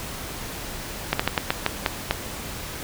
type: slowing click train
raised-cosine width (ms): 0.3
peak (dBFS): -3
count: 8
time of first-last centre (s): 1.13-2.11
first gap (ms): 65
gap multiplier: 1.25
effects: pink hiss -34 dBFS RMS until 2.83 s

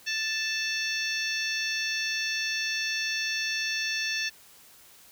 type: harmonic tone with a mistuned harmonic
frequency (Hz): 880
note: A5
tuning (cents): 0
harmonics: 2 / 3 / 4 / 5 / 6 / 7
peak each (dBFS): -32 / -32 / -37 / -36 / -36 / -39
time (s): 0.06-4.3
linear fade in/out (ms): 20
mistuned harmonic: 6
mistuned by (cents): +69
effects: white hiss -54 dBFS RMS until 5.11 s

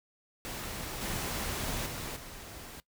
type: noise with level steps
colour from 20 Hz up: pink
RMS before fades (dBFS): -39 / -35 / -39 / -46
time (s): 0.45-2.8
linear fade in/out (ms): 0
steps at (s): 1.01 / 1.86 / 2.16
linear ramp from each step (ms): 5
effects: noise-tail reverb RT60 0.1 s tail -19 dB re dry

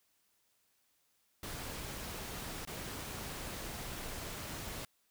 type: noise with dropouts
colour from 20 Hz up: pink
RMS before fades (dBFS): -43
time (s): 1.43-4.85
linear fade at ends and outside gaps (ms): 2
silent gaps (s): 2.651-2.673
effects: white hiss -75 dBFS RMS until 5.1 s

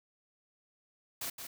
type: noise with echo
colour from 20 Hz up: white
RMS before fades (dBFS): -38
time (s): 1.21-1.3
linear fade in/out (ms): 5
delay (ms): 170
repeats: 1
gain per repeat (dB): -6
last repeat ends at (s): 1.47
effects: none

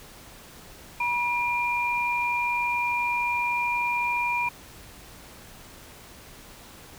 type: tone pair together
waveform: sine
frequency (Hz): 966.6 / 2396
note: B5 / D7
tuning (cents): -38 / +34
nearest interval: octave + major third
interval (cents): 1572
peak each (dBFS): -26 / -26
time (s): 1-4.49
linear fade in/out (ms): 5
effects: pink hiss -47 dBFS RMS until 6.98 s

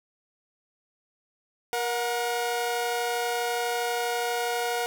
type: tone pair together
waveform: sawtooth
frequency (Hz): 473.3 / 726.1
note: A#4 / F#5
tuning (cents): +26 / -33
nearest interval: perfect fifth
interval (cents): 741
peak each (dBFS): -25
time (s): 1.73-4.86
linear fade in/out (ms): 0
effects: 9-bit

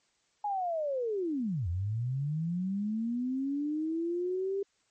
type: linear two-way sweep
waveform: sine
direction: down then up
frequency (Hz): 843 to 82.41 to 399.8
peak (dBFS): -29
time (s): 0.44-4.63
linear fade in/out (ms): 5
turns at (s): 1.68
effects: white hiss -72 dBFS RMS until 4.9 s + MP3 32 kbps

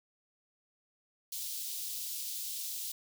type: high-pass noise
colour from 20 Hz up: white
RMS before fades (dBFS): -39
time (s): 1.32-2.92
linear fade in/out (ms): 5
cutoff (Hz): 3400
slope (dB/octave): 24
effects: none

